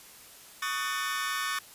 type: chord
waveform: sawtooth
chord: D# half-diminished seventh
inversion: third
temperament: just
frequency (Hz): 1120.1 / 1244.5 / 1493.4 / 1792.1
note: C#6 / D#6 / F#6 / A6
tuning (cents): +18 / 0 / +16 / +31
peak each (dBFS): -30 / -33 / -33 / -31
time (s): 0.62-1.59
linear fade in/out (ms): 5
effects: white hiss -51 dBFS RMS until 1.74 s + resampled to 32000 Hz